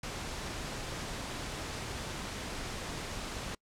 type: noise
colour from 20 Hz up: pink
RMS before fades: -39 dBFS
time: 0.03-3.55 s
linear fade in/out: 5 ms
effects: noise-tail reverb RT60 0.1 s tail -26 dB re dry + low-pass 8000 Hz 12 dB/octave

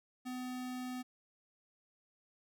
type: tone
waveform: square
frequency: 252.2 Hz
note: B3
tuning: 36 cents sharp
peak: -40 dBFS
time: 0.25-1.03 s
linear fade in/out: 20 ms
effects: none

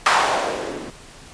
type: noise with low-pass filter sweep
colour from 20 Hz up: violet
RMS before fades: -21 dBFS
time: 0.06-0.9 s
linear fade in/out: 2 ms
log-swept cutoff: 1200 to 260 Hz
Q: 2
effects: pink hiss -43 dBFS RMS until 1.33 s + resampled to 22050 Hz

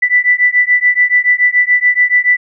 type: beating tone pair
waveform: sine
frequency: 1975.5 / 1982.5 Hz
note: B6 / B6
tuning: 0 / +6 cents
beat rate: 7 Hz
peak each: -11 dBFS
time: 0.02-2.37 s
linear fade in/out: 10 ms
effects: none

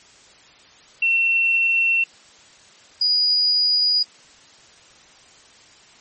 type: tone pair in turn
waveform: sine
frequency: 2710 / 4906 Hz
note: E7 / D#8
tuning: +47 / -25 cents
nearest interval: minor seventh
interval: 1028 cents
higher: second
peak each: -15 / -15 dBFS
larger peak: neither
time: 1.02-2.04 / 3.01-4.03 s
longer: neither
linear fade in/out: 5 ms
effects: white hiss -49 dBFS RMS until 6 s + MP3 32 kbps

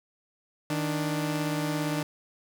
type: tone pair together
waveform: sawtooth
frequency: 156 / 294.5 Hz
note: D#3 / D4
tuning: +5 / +5 cents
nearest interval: major seventh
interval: 1100 cents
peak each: -26 dBFS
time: 0.7-2.03 s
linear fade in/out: 2 ms
effects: 8-bit

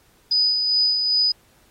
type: tone with tremolo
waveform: sine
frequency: 4978 Hz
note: D#8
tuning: in tune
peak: -15 dBFS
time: 0.31-1.32 s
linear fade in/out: 5 ms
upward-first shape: sine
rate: 2.5 Hz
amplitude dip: 40%
effects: pink hiss -58 dBFS RMS until 1.7 s + AAC 48 kbps

